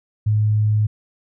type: tone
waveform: sine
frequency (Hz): 106.6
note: G#2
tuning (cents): +46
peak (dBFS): -14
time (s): 0.26-0.87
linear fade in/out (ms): 10
effects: none